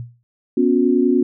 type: tone with exponential decay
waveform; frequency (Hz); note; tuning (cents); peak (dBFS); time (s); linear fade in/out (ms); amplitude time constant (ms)
sine; 119.3; A#2; +41; -24; 0-0.23; 0; 49
type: chord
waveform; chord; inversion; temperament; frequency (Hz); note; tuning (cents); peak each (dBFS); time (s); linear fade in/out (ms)
sine; B suspended second; none; equal with one note detuned; 246.9 / 277.2 / 361.5; B3 / C#4 / F#4; 0 / 0 / -40; -17; 0.57-1.23; 5
effects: none